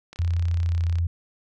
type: click train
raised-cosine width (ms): 0.2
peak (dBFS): -24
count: 30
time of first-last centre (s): 0.13-0.985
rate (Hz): 33.9
type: tone with pitch glide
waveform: sine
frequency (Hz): 85.5 to 84.91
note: F2 to F2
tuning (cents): -36 to -48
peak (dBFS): -20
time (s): 0.19-1.07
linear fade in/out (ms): 5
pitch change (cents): -12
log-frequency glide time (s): 0.43-0.72
effects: none